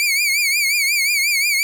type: tone with vibrato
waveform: sawtooth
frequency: 2285 Hz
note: D7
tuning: 48 cents flat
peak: -12 dBFS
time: 0-1.63 s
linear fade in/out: 0 ms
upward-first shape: triangle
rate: 5.6 Hz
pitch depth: 130 cents each way
effects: none